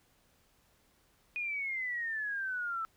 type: exponential sweep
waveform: sine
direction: down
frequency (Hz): 2479 to 1313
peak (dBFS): -33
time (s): 1.36-2.85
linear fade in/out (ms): 0
effects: pink hiss -69 dBFS RMS until 2.96 s